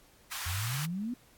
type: high-pass noise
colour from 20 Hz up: pink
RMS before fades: -38 dBFS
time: 0.31-0.86 s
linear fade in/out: 10 ms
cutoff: 1000 Hz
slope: 24 dB/octave
type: exponential sweep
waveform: sine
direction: up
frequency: 82 to 255.2 Hz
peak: -32 dBFS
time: 0.46-1.14 s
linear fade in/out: 5 ms
effects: pink hiss -61 dBFS RMS until 1.37 s + AAC 64 kbps